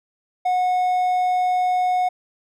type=tone; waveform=triangle; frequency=730 Hz; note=F#5; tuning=24 cents flat; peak=-15 dBFS; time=0.45-2.09 s; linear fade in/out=10 ms; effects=none